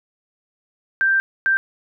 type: tone bursts at uneven times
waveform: sine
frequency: 1572 Hz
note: G6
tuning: 4 cents sharp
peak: -14 dBFS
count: 2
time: 1.01-1.2 / 1.46-1.57 s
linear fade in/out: 0 ms
effects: none